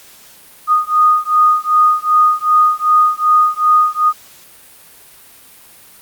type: beating tone pair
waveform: sine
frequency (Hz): 1234 / 1236.6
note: D#6 / D#6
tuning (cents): -15 / -11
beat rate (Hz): 2.6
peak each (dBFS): -12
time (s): 0.67-4.13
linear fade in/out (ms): 50
effects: white hiss -42 dBFS RMS until 6.01 s + Opus 48 kbps